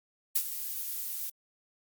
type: noise with ADSR envelope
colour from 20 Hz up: violet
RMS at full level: -25 dBFS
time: 0.35-1.3 s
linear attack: 11 ms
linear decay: 63 ms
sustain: -11 dB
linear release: 7 ms
effects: Opus 48 kbps